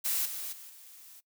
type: noise with level steps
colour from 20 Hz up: blue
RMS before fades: -30 / -38 / -48 / -52 dBFS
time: 0.04-1.21 s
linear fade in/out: 20 ms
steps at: 0.25 / 0.52 / 0.69 s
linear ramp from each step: 10 ms
effects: noise-tail reverb RT60 0.1 s tail -21 dB re dry